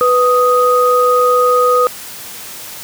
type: tone pair together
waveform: sine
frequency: 494.8 / 1246.8 Hz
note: B4 / D#6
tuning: +3 / +3 cents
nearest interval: octave + major third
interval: 1600 cents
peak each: -11 dBFS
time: 0.01-1.87 s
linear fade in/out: 0 ms
effects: white hiss -30 dBFS RMS until 2.83 s + high-pass 60 Hz 12 dB/octave